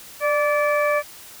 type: harmonic tone with a mistuned harmonic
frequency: 580 Hz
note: D5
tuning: 22 cents flat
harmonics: 1 / 2 / 3 / 4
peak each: -19 / -24 / -27 / -27 dBFS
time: 0.2-1.03 s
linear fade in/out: 50 ms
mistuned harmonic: 1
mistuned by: +36 cents
effects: white hiss -42 dBFS RMS until 1.4 s